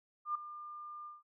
sine tone with ADSR envelope, 1200 Hz, D6, 37 cents sharp, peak -30 dBFS, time 0.25-1.23 s, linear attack 100 ms, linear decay 6 ms, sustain -14 dB, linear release 170 ms, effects none

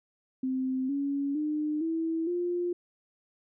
sine tone with pitch steps, 260.3 / 280.6 / 302.5 / 326.1 / 351.5 Hz, C4 / C#4 / D#4 / E4 / F4, -9 / +21 / -49 / -19 / +11 cents, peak -27 dBFS, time 0.43-2.73 s, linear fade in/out 5 ms, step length 460 ms, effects none

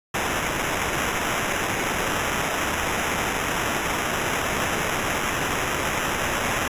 white noise with sample-and-hold, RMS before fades -25 dBFS, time 0.14-6.68 s, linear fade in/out 5 ms, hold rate 4410 Hz, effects resampled to 32000 Hz

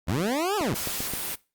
20% pulse linear two-way sweep, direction up then down, 67.9 to 435.7 to 67.9 Hz, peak -19 dBFS, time 0.07-0.75 s, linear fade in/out 20 ms, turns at 0.56 s
click train, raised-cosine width 2 ms, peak -20 dBFS, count 5, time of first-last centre 0.61-1.136 s, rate 7.6 Hz
white noise, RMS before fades -31 dBFS, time 0.74-1.36 s, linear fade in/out 20 ms
effects noise-tail reverb RT60 0.3 s tail -21 dB re dry + Opus 48 kbps

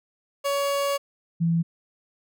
30% pulse / sine tone pair in turn, 562 / 167.08 Hz, C#5 / E3, +24 / +24 cents, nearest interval octave + major sixth, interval 2100 cents, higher first, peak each -20 / -19 dBFS, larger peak second, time 0.44-0.98 / 1.4-1.63 s, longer first, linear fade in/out 20 ms, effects none

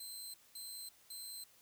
15% pulse tone bursts, 4107 Hz, C8, 33 cents flat, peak -39 dBFS, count 3, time 0-1.44 s, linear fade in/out 5 ms, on 340 ms, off 210 ms, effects white hiss -66 dBFS RMS until 1.61 s

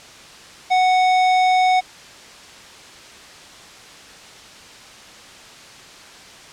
sine tone with tanh clipping, 740 Hz, F#5, in tune, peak -15 dBFS, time 0.7-1.81 s, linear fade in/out 20 ms, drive 17 dB, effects white hiss -41 dBFS RMS until 6.52 s + low-pass 6000 Hz 12 dB/octave

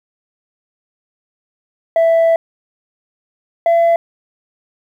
sine tone pair in turn, 661 / 674.5 Hz, E5 / E5, +5 / +40 cents, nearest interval unison, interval 35 cents, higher second, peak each -6 dBFS, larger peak neither, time 1.96-2.36 / 3.66-3.96 s, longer first, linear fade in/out 2 ms, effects tanh soft clip ceiling -8 dBFS + 8-bit

